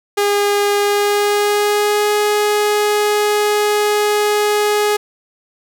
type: tone with pitch glide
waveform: sawtooth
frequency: 408 to 417.5 Hz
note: G#4 to G#4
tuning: -31 to +9 cents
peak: -9 dBFS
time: 0.17-4.97 s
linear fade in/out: 10 ms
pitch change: +40 cents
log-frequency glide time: 0.79-2.11 s
effects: none